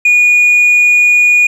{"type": "tone with hard clipping", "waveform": "triangle", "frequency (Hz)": 2449, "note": "D#7", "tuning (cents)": -28, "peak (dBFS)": -4, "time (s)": [0.05, 1.47], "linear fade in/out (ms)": 5, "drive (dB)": 1, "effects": []}